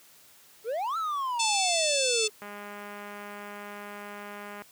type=exponential two-way sweep; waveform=triangle; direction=up then down; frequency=415.3 to 1354 to 415.3 Hz; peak=-26 dBFS; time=0.64-2.3 s; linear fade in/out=50 ms; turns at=0.97 s
type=harmonic tone; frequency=880 Hz; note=A5; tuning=in tune; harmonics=3 / 4 / 5 / 6 / 7 / 8 / 9 / 10; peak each=-31 / -32 / -33 / -34 / -34 / -35 / -36 / -36 dBFS; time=1.39-2.28 s; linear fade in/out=10 ms
type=click train; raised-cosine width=0.5 ms; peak=-27 dBFS; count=452; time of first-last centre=2.42-4.62 s; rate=205 Hz
effects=white hiss -56 dBFS RMS until 4.71 s + high-pass 80 Hz 12 dB/octave